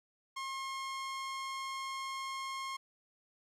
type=tone; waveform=sawtooth; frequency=1073 Hz; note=C6; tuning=43 cents sharp; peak=-34 dBFS; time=0.36-2.77 s; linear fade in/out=10 ms; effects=low-pass 8000 Hz 12 dB/octave + 12-bit